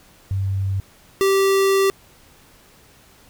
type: tone pair in turn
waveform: sine / square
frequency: 97 / 389.7 Hz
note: G2 / G4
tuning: -18 / -10 cents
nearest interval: 2 octaves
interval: 2408 cents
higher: second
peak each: -19 / -15 dBFS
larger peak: second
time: 0.31-0.8 / 1.21-1.9 s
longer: second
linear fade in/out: 0 ms
effects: pink hiss -51 dBFS RMS until 3.29 s